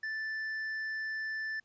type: tone with tanh clipping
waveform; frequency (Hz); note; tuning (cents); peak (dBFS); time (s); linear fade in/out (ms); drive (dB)
sine; 1760; A6; 0; -35; 0.03-1.6; 5; 5
effects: pink hiss -75 dBFS RMS until 1.64 s + resampled to 16000 Hz